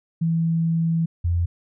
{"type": "tone pair in turn", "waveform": "sine", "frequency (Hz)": [164.81, 86.1], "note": ["E3", "F2"], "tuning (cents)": [0, -24], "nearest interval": "major seventh", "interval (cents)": 1124, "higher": "first", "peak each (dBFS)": -18, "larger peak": "neither", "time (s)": [[0.21, 1.06], [1.24, 1.46]], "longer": "first", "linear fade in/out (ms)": 10, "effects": []}